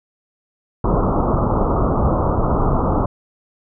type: low-pass noise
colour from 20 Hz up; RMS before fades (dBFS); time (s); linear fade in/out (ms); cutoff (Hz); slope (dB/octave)
pink; -17; 0.84-3.06; 5; 1300; 96
effects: none